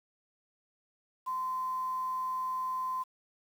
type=tone with quantisation; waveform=sine; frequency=1030 Hz; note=C6; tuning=28 cents flat; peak=-31 dBFS; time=1.26-3.04 s; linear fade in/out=20 ms; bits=9; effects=none